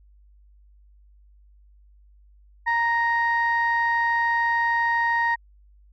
sine tone pair together, 933 / 1866 Hz, A#5 / A#6, +1 / +1 cents, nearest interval octave, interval 1200 cents, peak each -21 dBFS, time 2.66-5.36 s, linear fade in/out 20 ms, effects tanh soft clip ceiling -14 dBFS + added 50 Hz sine -51 dBFS peak until 5.92 s

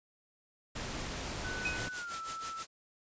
pink noise, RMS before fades -39 dBFS, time 0.75-1.89 s, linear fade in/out 10 ms
sine tone with pitch glide, 1496 to 1325.1 Hz, F#6 to E6, +19 to +9 cents, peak -39 dBFS, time 1.44-2.63 s, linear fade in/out 10 ms, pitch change -210 cents, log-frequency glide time 1.92-2.18 s
white noise with tremolo, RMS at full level -40 dBFS, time 1.62-2.67 s, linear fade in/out 50 ms, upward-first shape sine, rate 6.2 Hz, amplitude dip 80%
sine tone with exponential decay, 2520 Hz, D#7, 21 cents sharp, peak -29 dBFS, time 1.65-1.9 s, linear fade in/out 5 ms, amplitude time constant 53 ms
effects resampled to 16000 Hz

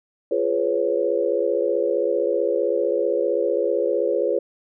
sine chord, C# dominant seventh, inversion first, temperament just, 346.5 / 415.8 / 498.9 / 554.4 Hz, E#4 / G#4 / B4 / C#5, -14 / +2 / +17 / 0 cents, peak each -26 / -24 / -23 / -24 dBFS, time 0.31-4.39 s, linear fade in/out 5 ms, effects none

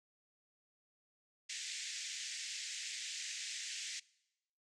white band-pass noise, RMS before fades -44 dBFS, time 1.49-4 s, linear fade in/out 10 ms, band 1800 to 7700 Hz, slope 48 dB/octave, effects noise-tail reverb RT60 0.9 s tail -23 dB re dry

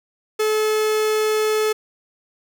45% pulse tone, 431.1 Hz, A4, 35 cents flat, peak -17 dBFS, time 0.39-1.73 s, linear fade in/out 10 ms, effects none

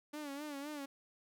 sawtooth tone with vibrato, 289.4 Hz, D4, 25 cents flat, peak -38 dBFS, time 0.13-0.86 s, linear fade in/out 10 ms, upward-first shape sine, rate 3.9 Hz, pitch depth 85 cents each way, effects none

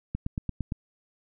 click train, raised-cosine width 5 ms, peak -17 dBFS, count 6, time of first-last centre 0.15-0.721 s, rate 8.75 Hz, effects none

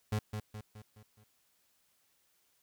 35% pulse tone with echo, 106.4 Hz, G#2, 42 cents sharp, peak -28 dBFS, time 0.12-0.19 s, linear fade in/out 5 ms, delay 210 ms, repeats 5, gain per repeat -6 dB, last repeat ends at 1.24 s, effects white hiss -73 dBFS RMS until 2.62 s

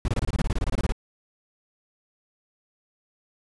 brown noise bursts, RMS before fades -23 dBFS, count 16, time 0.05-0.922 s, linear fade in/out 2 ms, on 32 ms, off 24 ms, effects resampled to 24000 Hz

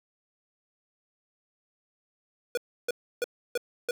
square tone bursts, 485.2 Hz, B4, 31 cents flat, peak -26 dBFS, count 5, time 2.55-3.91 s, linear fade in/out 2 ms, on 24 ms, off 310 ms, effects 9-bit

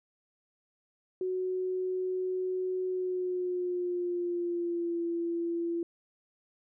sine tone with pitch glide, 370 to 339.3 Hz, F#4 to F4, 0 to -50 cents, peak -29 dBFS, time 1.21-5.83 s, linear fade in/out 2 ms, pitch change -150 cents, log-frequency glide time 2.87-5.03 s, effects none

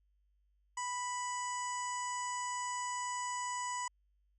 harmonic tone, 987.8 Hz, B5, in tune, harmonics 1 / 2 / 3 / 5 / 6 / 7 / 8, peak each -37 / -45 / -52 / -54 / -55 / -45 / -47 dBFS, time 0.77-3.88 s, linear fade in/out 5 ms, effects added 50 Hz sine -70 dBFS peak until 4.38 s

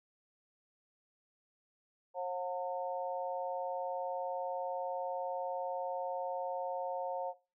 harmonic tone, 180 Hz, F#3, 47 cents flat, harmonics 3 / 4 / 5, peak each -37 / -40 / -40 dBFS, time 2.14-7.34 s, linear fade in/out 50 ms, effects noise-tail reverb RT60 0.3 s tail -19 dB re dry

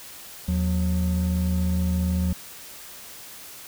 triangle tone pair together, 79.5 / 180.75 Hz, D#2 / F#3, +38 / -40 cents, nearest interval octave + major second, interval 1422 cents, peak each -21 / -22 dBFS, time 0.48-2.33 s, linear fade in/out 5 ms, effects white hiss -42 dBFS RMS until 3.67 s

